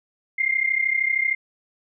sine tone pair together, 2093 / 2126 Hz, C7 / C7, 0 / +27 cents, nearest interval unison, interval 27 cents, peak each -22 dBFS, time 0.38-1.35 s, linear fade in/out 10 ms, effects none

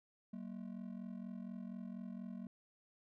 triangle ring-modulated tone, 212.3 Hz, G#3, 38 cents sharp, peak -39 dBFS, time 0.33-2.47 s, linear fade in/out 2 ms, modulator 22.1 Hz, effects none

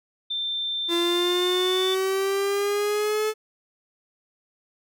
sine tone with pitch glide, 3570 to 3531 Hz, A7 to A7, +24 to +5 cents, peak -25 dBFS, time 0.3-1.95 s, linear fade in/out 10 ms, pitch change -19 cents, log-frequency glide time 1.5-1.66 s
45% pulse exponential sweep, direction up, 340 to 434 Hz, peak -22 dBFS, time 0.88-3.34 s, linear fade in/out 50 ms
effects none

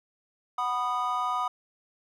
triangle chord, B major, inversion second, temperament just, 740.8 / 987.8 / 1234.7 Hz, F#5 / B5 / D#6, +2 / 0 / -14 cents, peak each -31 / -29 / -27 dBFS, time 0.58-1.48 s, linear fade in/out 5 ms, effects none

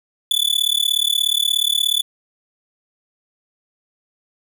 45% pulse tone with amplitude modulation, 3472 Hz, A7, 24 cents flat, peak -12 dBFS, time 0.31-2.02 s, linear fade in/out 2 ms, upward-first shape sine, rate 36.8 Hz, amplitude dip 100%, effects none

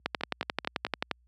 two click trains, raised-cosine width 0.3 ms, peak -19 / -11 dBFS, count 4 / 13, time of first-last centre 0.21-0.866 / 0.06-1.113 s, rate 4.57 / 11.4 Hz, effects added 60 Hz sine -46 dBFS peak until 1.27 s + high-pass 150 Hz 12 dB/octave

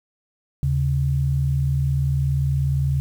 sine tone pair together, 77 / 137.2 Hz, D#2 / C#3, -17 / -17 cents, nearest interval minor seventh, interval 1000 cents, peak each -23 / -19 dBFS, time 0.63-3 s, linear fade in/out 0 ms, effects 8-bit

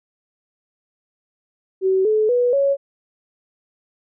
sine tone with pitch steps, 379.6 / 431 / 489.4 / 555.8 Hz, F#4 / A4 / B4 / C#5, +44 / -36 / -16 / +4 cents, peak -14 dBFS, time 1.81-2.77 s, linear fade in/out 50 ms, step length 240 ms, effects none

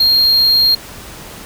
triangle tone, 4222 Hz, C8, 15 cents sharp, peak -7 dBFS, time 0-0.75 s, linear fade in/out 5 ms, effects pink hiss -33 dBFS RMS until 1.45 s

